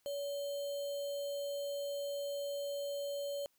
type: tone with sample-and-hold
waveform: sine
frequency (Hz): 568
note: C#5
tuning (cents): +42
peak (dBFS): -36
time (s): 0.06-3.46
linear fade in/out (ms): 0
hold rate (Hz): 3675
effects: white hiss -75 dBFS RMS until 3.58 s

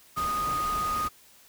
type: tone in noise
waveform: sine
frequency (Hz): 1239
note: D#6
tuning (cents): -8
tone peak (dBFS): -26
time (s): 0.16-1.09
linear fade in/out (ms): 20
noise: pink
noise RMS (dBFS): -37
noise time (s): 0.16-1.09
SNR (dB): +8
effects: white hiss -56 dBFS RMS until 1.48 s

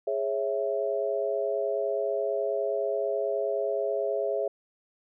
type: chord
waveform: sine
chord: C# minor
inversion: second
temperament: equal with one note detuned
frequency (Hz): 415.3 / 549.9 / 659.3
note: G#4 / C#5 / E5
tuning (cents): 0 / -14 / 0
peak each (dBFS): -30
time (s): 0.07-4.48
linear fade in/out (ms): 5
effects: none

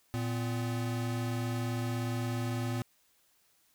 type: tone pair together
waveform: square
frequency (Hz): 115.96 / 251.6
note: A#2 / B3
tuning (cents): -9 / +32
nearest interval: octave + minor second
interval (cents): 1341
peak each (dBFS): -33 / -38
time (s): 0.14-2.82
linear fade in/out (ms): 0
effects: white hiss -69 dBFS RMS until 3.74 s

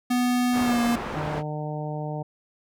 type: tone with pitch glide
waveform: square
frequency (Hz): 246.9 to 236.8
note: B3 to A#3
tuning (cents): 0 to +27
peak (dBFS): -21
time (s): 0.1-0.96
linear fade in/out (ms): 10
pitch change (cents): -73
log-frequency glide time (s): 0.62-0.8
type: low-pass noise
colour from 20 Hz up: white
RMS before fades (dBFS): -32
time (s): 0.52-1.43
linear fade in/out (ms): 50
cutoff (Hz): 1100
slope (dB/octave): 12
type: harmonic tone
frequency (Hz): 151.2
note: D#3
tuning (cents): -49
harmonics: 1 / 2 / 3 / 4 / 5 / 6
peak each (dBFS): -30 / -38 / -38 / -36 / -37 / -41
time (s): 1.15-2.23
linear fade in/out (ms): 10
effects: none

